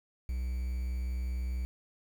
triangle tone with quantisation, 62.4 Hz, B1, 19 cents sharp, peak -29 dBFS, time 0.29-1.65 s, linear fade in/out 0 ms, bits 9, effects none

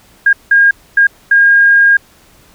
sine tone bursts at uneven times, 1621 Hz, G#6, 42 cents flat, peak -4 dBFS, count 4, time 0.26-0.33 / 0.51-0.71 / 0.97-1.07 / 1.31-1.97 s, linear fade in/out 5 ms, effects pink hiss -46 dBFS RMS until 2.54 s

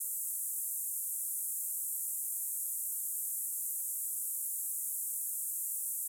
white band-pass noise, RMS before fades -37 dBFS, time 0-6.08 s, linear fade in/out 10 ms, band 7800 to 14000 Hz, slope 48 dB/octave, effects none

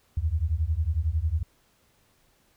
sine beating tone pair, 74.2 / 85.2 Hz, D2 / F2, +18 / -42 cents, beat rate 11 Hz, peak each -26 dBFS, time 0.17-1.43 s, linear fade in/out 5 ms, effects pink hiss -65 dBFS RMS until 2.56 s

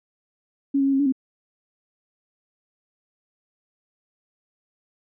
sine tone with pitch steps, 277.7 / 273.1 / 274.6 / 270.2 / 285.4 / 263.9 Hz, C#4 / C#4 / C#4 / C#4 / D4 / C4, +3 / -26 / -16 / -44 / -49 / +15 cents, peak -17 dBFS, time 0.74-1.124 s, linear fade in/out 10 ms, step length 64 ms, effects none

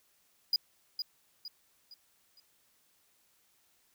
triangle tone with echo, 4909 Hz, D#8, 24 cents flat, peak -23 dBFS, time 0.53-0.56 s, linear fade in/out 2 ms, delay 460 ms, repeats 4, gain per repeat -8 dB, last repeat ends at 2.4 s, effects white hiss -70 dBFS RMS until 3.94 s

